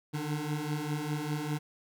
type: beating tone pair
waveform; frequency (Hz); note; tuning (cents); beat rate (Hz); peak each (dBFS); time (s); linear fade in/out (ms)
25% pulse; 146.83 / 151.83; D3 / D#3; 0 / -42; 5; -32 / -30; 0.13-1.59; 20
effects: none